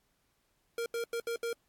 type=tone bursts at uneven times; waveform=square; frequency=466.2 Hz; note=A#4; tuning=in tune; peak=-33 dBFS; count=5; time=0.78-0.86 / 0.94-1.04 / 1.13-1.2 / 1.27-1.36 / 1.43-1.53 s; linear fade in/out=2 ms; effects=pink hiss -75 dBFS RMS until 1.68 s + AAC 64 kbps